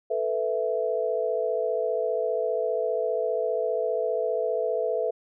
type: chord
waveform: sine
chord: A suspended second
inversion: none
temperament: just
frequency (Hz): 440 / 495 / 660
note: A4 / B4 / E5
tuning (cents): 0 / +4 / +2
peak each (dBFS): -28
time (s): 0.1-5.11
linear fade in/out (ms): 10
effects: none